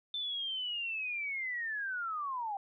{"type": "linear sweep", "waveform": "sine", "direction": "down", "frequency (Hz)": [3558, 774], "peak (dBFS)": -34, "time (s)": [0.14, 2.57], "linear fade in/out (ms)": 2, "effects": []}